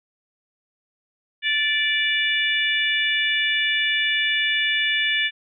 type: harmonic tone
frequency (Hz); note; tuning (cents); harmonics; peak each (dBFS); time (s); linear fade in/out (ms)
584; D5; -10; 3 / 4 / 5 / 6; -23 / -24 / -25 / -26; 1.42-5.31; 50
effects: none

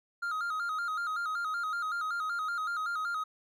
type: tone with vibrato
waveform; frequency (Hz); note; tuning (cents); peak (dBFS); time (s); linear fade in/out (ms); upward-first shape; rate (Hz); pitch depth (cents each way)
triangle; 1327; E6; +11; -29; 0.22-3.24; 10; square; 5.3; 89
effects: none

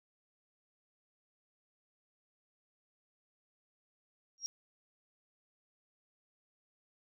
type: tone with exponential growth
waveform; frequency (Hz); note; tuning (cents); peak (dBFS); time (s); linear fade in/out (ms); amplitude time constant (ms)
sine; 5610; F8; +7; -30; 4.38-4.46; 0; 17
effects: none

